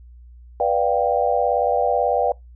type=chord; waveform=sine; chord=G dominant seventh; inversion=first; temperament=just; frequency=490 / 588 / 705.6 / 784 Hz; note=B4 / D5 / F5 / G5; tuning=-14 / +2 / +18 / 0 cents; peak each=-22 dBFS; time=0.6-2.32 s; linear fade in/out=2 ms; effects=noise-tail reverb RT60 0.2 s tail -25 dB re dry + added 60 Hz sine -41 dBFS peak until 2.55 s